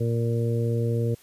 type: harmonic tone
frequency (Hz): 116.54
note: A#2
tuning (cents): 0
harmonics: 1 / 2 / 3 / 4 / 5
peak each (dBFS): -23 / -32 / -34 / -29 / -40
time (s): 0-1.15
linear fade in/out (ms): 10
effects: white hiss -55 dBFS RMS until 1.22 s + resampled to 32000 Hz